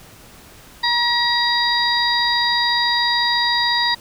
harmonic tone, 954 Hz, A#5, 40 cents sharp, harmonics 1 / 2 / 4 / 5, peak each -21 / -21 / -21 / -21 dBFS, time 0.83-3.95 s, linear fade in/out 10 ms, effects pink hiss -44 dBFS RMS until 4 s

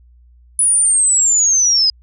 sine linear sweep, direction down, 9956 to 4955 Hz, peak -10 dBFS, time 0.59-1.9 s, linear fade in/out 2 ms, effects added 60 Hz sine -44 dBFS peak until 2.02 s

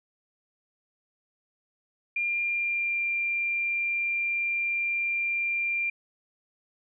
sine tone with pitch glide, 2399 to 2381 Hz, D7 to D7, +36 to +23 cents, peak -25 dBFS, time 2.16-5.9 s, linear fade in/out 5 ms, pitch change -13 cents, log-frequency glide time 2.36-3.02 s, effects none

